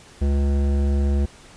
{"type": "tone with hard clipping", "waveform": "sine", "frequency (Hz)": 70.3, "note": "C#2", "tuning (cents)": 25, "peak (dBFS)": -19, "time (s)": [0.21, 1.26], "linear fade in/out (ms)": 10, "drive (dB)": 14, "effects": ["pink hiss -47 dBFS RMS until 1.56 s", "resampled to 22050 Hz"]}